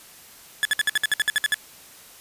30% pulse tone bursts, 1716 Hz, A6, 44 cents flat, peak -15 dBFS, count 12, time 0.63-1.543 s, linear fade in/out 0 ms, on 22 ms, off 59 ms, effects white hiss -47 dBFS RMS until 2.2 s + resampled to 32000 Hz

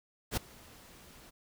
pink noise with ADSR envelope, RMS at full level -31 dBFS, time 0.31-1.31 s, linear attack 61 ms, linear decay 7 ms, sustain -24 dB, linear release 21 ms, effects none

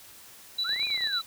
sine tone with tremolo, 3951 Hz, B7, in tune, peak -25 dBFS, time 0.58-1.22 s, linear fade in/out 10 ms, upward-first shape square, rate 9.1 Hz, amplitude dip 50%
sine linear two-way sweep, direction up then down, 1278 to 2489 to 1278 Hz, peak -32 dBFS, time 0.64-1.21 s, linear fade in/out 10 ms, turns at 0.85 s
clicks, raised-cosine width 0.5 ms, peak -30 dBFS, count 12, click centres 0.694 / 0.731 / 0.762 / 0.796 / 0.83 / 0.87 / 0.903 / 0.944 / 0.977 / 1.008 / 1.04 / 1.072 s
effects white hiss -50 dBFS RMS until 1.26 s

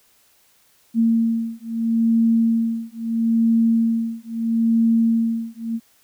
sine beating tone pair, 227.8 / 228.56 Hz, A#3 / A#3, -40 / -34 cents, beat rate 0.76 Hz, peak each -19 / -19 dBFS, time 0.94-5.8 s, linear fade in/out 50 ms, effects white hiss -58 dBFS RMS until 6.03 s

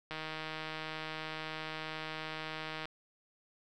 click train, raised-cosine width 0.3 ms, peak -24 dBFS, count 432, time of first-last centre 0.11-2.855 s, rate 157 Hz, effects none

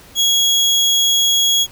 30% pulse tone, 3322 Hz, G#7, in tune, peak -9 dBFS, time 0.15-1.67 s, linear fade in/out 50 ms, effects pink hiss -43 dBFS RMS until 1.71 s

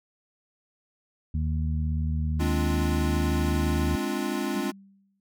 harmonic tone, 77.78 Hz, D#2, in tune, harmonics 1 / 2 / 3, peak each -25 / -31 / -35 dBFS, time 1.34-3.96 s, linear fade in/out 5 ms
square chord, D half-diminished seventh, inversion second, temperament equal, 207.7 / 261.6 / 293.7 / 349.2 Hz, Ab3 / C4 / D4 / F4, 0 / 0 / 0 / 0 cents, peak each -33 dBFS, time 2.39-4.72 s, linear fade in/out 20 ms
sine tone with exponential decay, 196 Hz, G3, in tune, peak -32 dBFS, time 4.55-5.2 s, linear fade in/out 2 ms, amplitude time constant 140 ms
effects none

